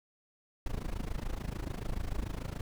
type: noise with amplitude modulation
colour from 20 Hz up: brown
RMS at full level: -32 dBFS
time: 0.66-2.61 s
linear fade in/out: 2 ms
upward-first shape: sine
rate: 26.9 Hz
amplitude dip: 90%
effects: none